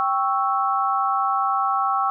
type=chord; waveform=sine; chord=C# diminished; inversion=second; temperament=equal; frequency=784 / 1108.7 / 1318.5 Hz; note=G5 / C#6 / E6; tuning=0 / 0 / 0 cents; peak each=-23 dBFS; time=0-2.1 s; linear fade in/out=0 ms; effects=none